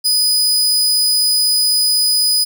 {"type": "tone", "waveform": "sawtooth", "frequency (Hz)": 4978, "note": "D#8", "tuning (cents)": 0, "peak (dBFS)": -9, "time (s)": [0.04, 2.45], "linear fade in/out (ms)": 20, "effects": []}